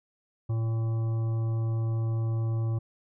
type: harmonic tone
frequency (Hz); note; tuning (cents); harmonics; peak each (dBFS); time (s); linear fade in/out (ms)
113.1; A2; +48; 1 / 3 / 5 / 7 / 9 / 10; -25 / -41 / -47 / -51 / -55 / -53; 0.49-2.79; 10
effects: none